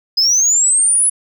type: linear sweep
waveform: sine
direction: up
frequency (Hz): 4978 to 10320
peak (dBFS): -8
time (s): 0.17-1.1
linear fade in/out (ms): 10
effects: tanh soft clip ceiling -8 dBFS